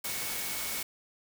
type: tone in noise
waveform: sine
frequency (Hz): 2217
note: C#7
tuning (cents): 0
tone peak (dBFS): -44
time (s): 0.04-0.83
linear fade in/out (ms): 5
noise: white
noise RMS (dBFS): -35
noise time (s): 0.04-0.83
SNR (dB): -12
effects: none